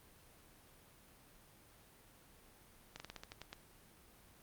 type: slowing click train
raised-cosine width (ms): 0.2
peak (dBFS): -29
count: 9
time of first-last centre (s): 2.96-3.53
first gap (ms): 40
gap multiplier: 1.16
effects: pink hiss -63 dBFS RMS until 4.42 s + Opus 32 kbps